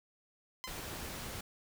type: tone with exponential decay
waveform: 10% pulse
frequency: 1027 Hz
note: C6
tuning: 33 cents flat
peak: -28 dBFS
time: 0.64-0.76 s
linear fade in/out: 0 ms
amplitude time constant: 26 ms
type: noise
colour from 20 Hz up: pink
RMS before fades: -43 dBFS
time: 0.67-1.41 s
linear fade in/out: 5 ms
effects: none